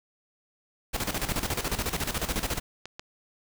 pink noise with tremolo, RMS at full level -28 dBFS, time 0.93-2.6 s, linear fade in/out 20 ms, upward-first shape square, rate 14 Hz, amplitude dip 70%
clicks, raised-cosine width 0.2 ms, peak -21 dBFS, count 2, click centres 2.856 / 2.995 s
effects none

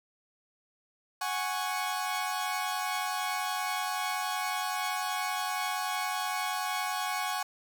sawtooth chord, F# suspended second, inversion none, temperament equal, 740 / 830.6 / 1108.7 Hz, F#5 / G#5 / C#6, 0 / 0 / 0 cents, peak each -31 dBFS, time 1.21-7.43 s, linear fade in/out 5 ms, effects none

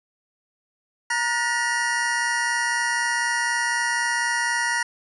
square tone cluster, 939 / 1446 / 1792 / 1916 Hz, A#5 / F#6 / A6 / A#6, +12 / -40 / +31 / +47 cents, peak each -28 / -30 / -30 / -25 dBFS, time 1.1-4.83 s, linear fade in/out 5 ms, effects resampled to 24000 Hz

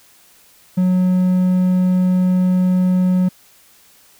triangle tone, 183.1 Hz, F#3, 18 cents flat, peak -10 dBFS, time 0.77-3.29 s, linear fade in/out 10 ms, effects white hiss -50 dBFS RMS until 4.19 s

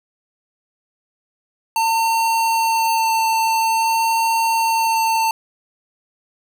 square tone with vibrato, 902 Hz, A5, 43 cents sharp, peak -16 dBFS, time 1.76-5.31 s, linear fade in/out 2 ms, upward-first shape sine, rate 0.48 Hz, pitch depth 11 cents each way, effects none

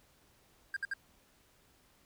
triangle tone bursts, 1600 Hz, G6, 35 cents sharp, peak -31 dBFS, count 3, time 0.74-0.937 s, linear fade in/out 2 ms, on 25 ms, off 61 ms, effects pink hiss -67 dBFS RMS until 2.05 s

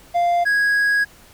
triangle tone pair in turn, 696 / 1655.4 Hz, F5 / G#6, -6 / -6 cents, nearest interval octave + minor third, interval 1500 cents, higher second, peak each -13 dBFS, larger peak neither, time 0.14-0.45 / 0.45-1.05 s, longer second, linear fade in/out 20 ms, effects pink hiss -48 dBFS RMS until 1.33 s

